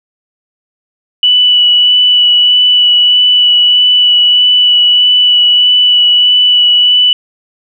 sine tone with vibrato, 2960 Hz, F#7, in tune, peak -4 dBFS, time 1.23-7.13 s, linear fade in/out 2 ms, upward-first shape sine, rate 1.6 Hz, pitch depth 11 cents each way, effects none

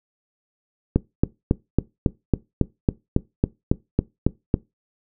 click train, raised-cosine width 3 ms, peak -3 dBFS, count 14, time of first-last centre 0.96-4.541 s, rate 3.63 Hz, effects noise-tail reverb RT60 0.2 s tail -20 dB re dry

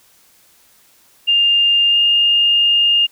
sine tone with pitch glide, 2807 to 2825 Hz, F7 to F7, +8 to +19 cents, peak -10 dBFS, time 1.27-3.07 s, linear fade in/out 20 ms, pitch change +11 cents, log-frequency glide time 1.9-1.97 s, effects white hiss -52 dBFS RMS until 3.11 s

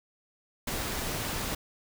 pink noise, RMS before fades -33 dBFS, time 0.67-1.55 s, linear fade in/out 5 ms, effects none

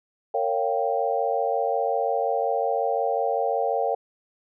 sine chord, G half-diminished seventh, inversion first, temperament equal with one note detuned, 459.7 / 554.4 / 698.5 / 784 Hz, Bb4 / Db5 / F5 / G5, -24 / 0 / 0 / 0 cents, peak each -27 dBFS, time 0.34-3.95 s, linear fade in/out 5 ms, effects none

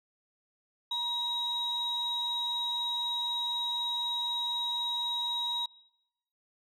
sine tone pair together, 956 / 3821 Hz, A#5 / A#7, +43 / +42 cents, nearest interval 2 octaves, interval 2399 cents, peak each -36 / -29 dBFS, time 0.91-5.66 s, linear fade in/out 5 ms, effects noise-tail reverb RT60 0.9 s tail -24 dB re dry + tanh soft clip ceiling -25 dBFS

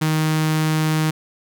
sawtooth tone with notch filter, 156.4 Hz, D#3, 9 cents sharp, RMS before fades -19 dBFS, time 0.01-1.11 s, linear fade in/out 10 ms, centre 560 Hz, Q 1.7, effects none

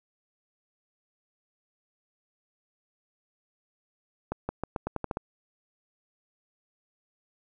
accelerating click train, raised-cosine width 1 ms, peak -16 dBFS, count 9, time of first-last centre 4.32-5.171 s, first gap 170 ms, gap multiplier 0.86, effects none

